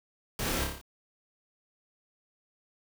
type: noise with echo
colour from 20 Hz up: pink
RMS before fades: -33 dBFS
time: 0.39-0.64 s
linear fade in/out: 2 ms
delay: 29 ms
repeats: 6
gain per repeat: -3 dB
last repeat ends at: 0.814 s
effects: none